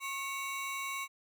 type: ring-modulated tone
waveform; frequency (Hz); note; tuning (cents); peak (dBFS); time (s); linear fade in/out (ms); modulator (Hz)
35% pulse; 1661.2; G#6; 0; -31; 0-1.08; 50; 574
effects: none